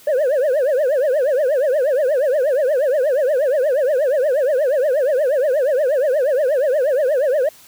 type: tone with vibrato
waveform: sine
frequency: 554.4 Hz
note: C#5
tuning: in tune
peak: -11 dBFS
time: 0.07-7.49 s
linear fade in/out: 5 ms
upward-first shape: triangle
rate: 8.4 Hz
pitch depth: 250 cents each way
effects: tanh soft clip ceiling -13 dBFS + white hiss -46 dBFS RMS until 7.67 s